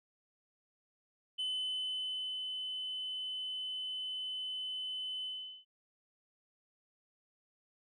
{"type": "tone with ADSR envelope", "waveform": "sine", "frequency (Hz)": 3027, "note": "F#7", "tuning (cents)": 39, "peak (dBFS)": -31, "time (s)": [1.38, 5.65], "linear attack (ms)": 19, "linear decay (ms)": 1000, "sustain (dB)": -5, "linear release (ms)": 410, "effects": ["tanh soft clip ceiling -32 dBFS"]}